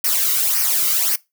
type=noise with flanger; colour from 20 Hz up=blue; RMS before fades=-18 dBFS; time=0.04-1.16 s; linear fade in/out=5 ms; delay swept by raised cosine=0.26 to 1.2 ms; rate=1.8 Hz; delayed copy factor=-0.7; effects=noise-tail reverb RT60 0.2 s tail -21 dB re dry